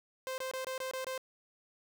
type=tone bursts; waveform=sawtooth; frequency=521 Hz; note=C5; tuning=7 cents flat; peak=-32 dBFS; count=7; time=0.27-1.178 s; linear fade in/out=0 ms; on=110 ms; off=23 ms; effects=none